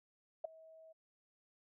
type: tone with ADSR envelope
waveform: sine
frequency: 643 Hz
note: E5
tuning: 43 cents flat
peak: -32 dBFS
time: 0.44-0.93 s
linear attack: 8 ms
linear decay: 8 ms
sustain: -24 dB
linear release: 15 ms
effects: none